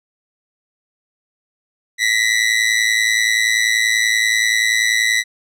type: ring-modulated tone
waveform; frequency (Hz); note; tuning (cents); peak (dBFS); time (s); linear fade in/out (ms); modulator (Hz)
sawtooth; 1968; B6; -7; -7; 1.98-5.24; 50; 55.2
effects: low-pass 9000 Hz 12 dB/octave